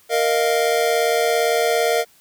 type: chord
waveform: square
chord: Bb suspended fourth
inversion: none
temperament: just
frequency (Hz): 466.2 / 621.6 / 699.2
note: Bb4 / Eb5 / F5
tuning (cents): 0 / -2 / +2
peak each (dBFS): -20 / -23 / -22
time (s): 0.09-2.05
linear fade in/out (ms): 50
effects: white hiss -54 dBFS RMS until 2.2 s